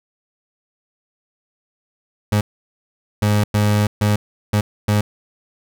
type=tone bursts at uneven times; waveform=30% pulse; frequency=104.4 Hz; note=G#2; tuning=10 cents sharp; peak=-11 dBFS; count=6; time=2.32-2.41 / 3.22-3.44 / 3.54-3.87 / 4.01-4.16 / 4.53-4.61 / 4.88-5.01 s; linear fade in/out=5 ms; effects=none